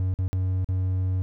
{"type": "tone with dropouts", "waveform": "triangle", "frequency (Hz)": 93, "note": "F#2", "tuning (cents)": 9, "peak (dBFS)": -20, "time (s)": [0, 1.22], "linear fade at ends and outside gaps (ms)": 0, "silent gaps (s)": [[0.14, 0.188], [0.28, 0.33], [0.645, 0.688]], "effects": []}